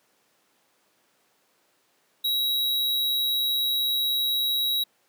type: tone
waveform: square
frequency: 3859 Hz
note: B7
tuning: 41 cents flat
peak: -23 dBFS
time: 2.24-4.84 s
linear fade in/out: 10 ms
effects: pink hiss -66 dBFS RMS until 5.08 s + high-pass 300 Hz 12 dB/octave